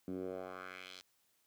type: tone with band-pass filter sweep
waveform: 10% pulse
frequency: 92.5 Hz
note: F#2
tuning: in tune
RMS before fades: -45 dBFS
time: 0.08-1.01 s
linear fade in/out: 0 ms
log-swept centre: 240 to 4600 Hz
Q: 2
effects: white hiss -75 dBFS RMS until 1.46 s + high-pass 60 Hz 12 dB/octave